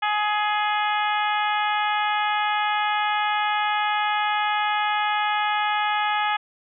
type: harmonic tone with a mistuned harmonic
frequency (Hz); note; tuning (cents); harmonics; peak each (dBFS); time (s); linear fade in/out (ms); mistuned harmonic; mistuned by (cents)
420; G#4; +19; 2 / 3 / 4 / 5 / 6 / 7 / 8; -23 / -27 / -29 / -31 / -33 / -34 / -35; 0.02-6.37; 10; 6; -21
effects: none

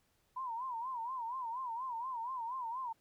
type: tone with vibrato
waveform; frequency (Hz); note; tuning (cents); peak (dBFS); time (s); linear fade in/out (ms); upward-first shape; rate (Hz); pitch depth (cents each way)
sine; 977; B5; -19; -37; 0.36-2.93; 10; sine; 4.2; 140
effects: pink hiss -75 dBFS RMS until 3 s

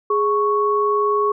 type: tone pair together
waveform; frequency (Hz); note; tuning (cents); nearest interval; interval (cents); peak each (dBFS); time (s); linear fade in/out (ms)
sine; 415.3 / 1108.7; G#4 / C#6; 0 / 0; octave + perfect fourth; 1700; -18; 0.1-1.32; 5
effects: none

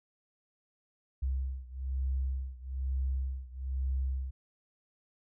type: beating tone pair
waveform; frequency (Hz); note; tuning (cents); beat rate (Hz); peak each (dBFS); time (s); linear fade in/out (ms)
sine; 65.41 / 66.51; C2 / C2; 0 / +29; 1.1; -33 / -35; 1.22-4.31; 10
effects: none

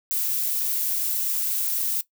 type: noise with amplitude modulation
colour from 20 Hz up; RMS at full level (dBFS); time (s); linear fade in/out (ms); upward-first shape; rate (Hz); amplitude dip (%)
violet; -23; 0.11-2.01; 0; sine; 220; 45
effects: noise-tail reverb RT60 0.1 s tail -17 dB re dry

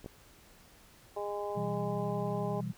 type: clicks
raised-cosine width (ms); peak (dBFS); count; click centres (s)
2; -33 / -28; 2; 0.044 / 0.061
type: harmonic tone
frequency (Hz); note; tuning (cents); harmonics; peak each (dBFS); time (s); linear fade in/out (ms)
205; G#3; -22; 2 / 3 / 4 / 5; -37 / -39 / -40 / -44; 1.16-2.61; 10
type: chord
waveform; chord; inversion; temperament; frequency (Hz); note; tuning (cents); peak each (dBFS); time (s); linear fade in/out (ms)
sine; E minor; second; equal with one note detuned; 124.91 / 164.81 / 196; B2 / E3 / G3; +20 / 0 / 0; -38; 1.55-2.73; 20
effects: pink hiss -59 dBFS RMS until 2.77 s

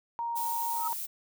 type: tone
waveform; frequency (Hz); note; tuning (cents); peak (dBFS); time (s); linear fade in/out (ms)
sine; 935; A#5; +5; -30; 0.19-0.93; 0
type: noise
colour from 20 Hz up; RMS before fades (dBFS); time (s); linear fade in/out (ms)
violet; -36; 0.35-1.07; 20
type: tone with exponential growth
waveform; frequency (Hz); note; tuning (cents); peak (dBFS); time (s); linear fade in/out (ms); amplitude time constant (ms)
sine; 1281; E6; -50; -31; 0.72-0.88; 5; 34
effects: none

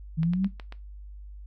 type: exponential sweep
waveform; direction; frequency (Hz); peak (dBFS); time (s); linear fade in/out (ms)
sine; up; 156.2 to 200; -22; 0.17-0.48; 20
type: clicks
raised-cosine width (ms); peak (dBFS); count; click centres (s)
0.3; -25; 5; 0.232 / 0.335 / 0.445 / 0.598 / 0.724
effects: noise-tail reverb RT60 0.2 s tail -17 dB re dry + added 50 Hz sine -40 dBFS peak until 1.46 s

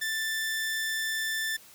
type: tone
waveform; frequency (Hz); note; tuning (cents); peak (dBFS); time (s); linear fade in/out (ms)
sawtooth; 1769; A6; +9; -25; 0.01-1.57; 10
effects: white hiss -53 dBFS RMS until 1.74 s

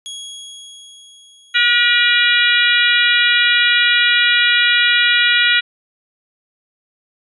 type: tone with exponential decay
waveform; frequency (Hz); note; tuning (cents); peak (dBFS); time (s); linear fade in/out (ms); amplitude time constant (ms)
sawtooth; 3322; G#7; 0; -23; 0.06-3.01; 0; 640
type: harmonic tone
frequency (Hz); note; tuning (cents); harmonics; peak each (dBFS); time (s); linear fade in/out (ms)
480.5; B4; -48; 3 / 4 / 5 / 6 / 7 / 8; -16 / -17 / -18 / -19 / -19 / -20; 1.54-5.61; 20
effects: resampled to 24000 Hz

